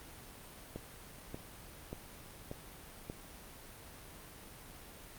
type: click train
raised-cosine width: 2 ms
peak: -27 dBFS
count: 5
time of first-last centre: 0.76-3.099 s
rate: 1.71 Hz
effects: pink hiss -52 dBFS RMS until 5.18 s + Opus 32 kbps